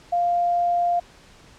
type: tone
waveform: sine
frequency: 698.5 Hz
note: F5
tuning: in tune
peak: -18 dBFS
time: 0.12-1 s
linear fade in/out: 10 ms
effects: pink hiss -50 dBFS RMS until 1.58 s + low-pass 7000 Hz 12 dB/octave